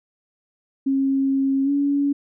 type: tone with pitch glide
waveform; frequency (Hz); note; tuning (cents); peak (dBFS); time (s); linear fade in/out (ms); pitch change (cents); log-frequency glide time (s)
sine; 270.9 to 283.1; C#4 to C#4; -40 to +37; -17; 0.86-2.13; 10; +77; 1.64-1.7
effects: none